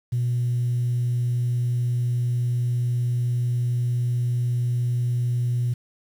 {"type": "tone", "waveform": "sine", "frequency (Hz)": 121.7, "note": "B2", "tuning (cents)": -25, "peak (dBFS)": -19, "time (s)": [0.12, 5.74], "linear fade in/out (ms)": 10, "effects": ["tanh soft clip ceiling -17 dBFS", "8-bit"]}